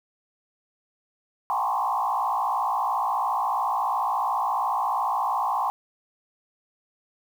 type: tone with frequency modulation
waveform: sine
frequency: 932.3 Hz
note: A#5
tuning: in tune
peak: -22 dBFS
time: 1.5-5.7 s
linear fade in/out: 0 ms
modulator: 57.1 Hz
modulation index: 3.2
effects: 8-bit